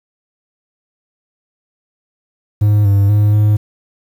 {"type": "tone with pitch steps", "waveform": "triangle", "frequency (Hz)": [104.5, 100, 104.4, 105.4], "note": ["G#2", "G2", "G#2", "G#2"], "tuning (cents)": [11, 35, 10, 26], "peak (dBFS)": -6, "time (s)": [2.61, 3.57], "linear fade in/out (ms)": 10, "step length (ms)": 240, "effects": ["7-bit"]}